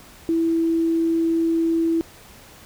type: tone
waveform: sine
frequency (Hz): 329.6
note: E4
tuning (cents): 0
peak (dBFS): -17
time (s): 0.29-2.01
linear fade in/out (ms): 0
effects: pink hiss -46 dBFS RMS until 2.65 s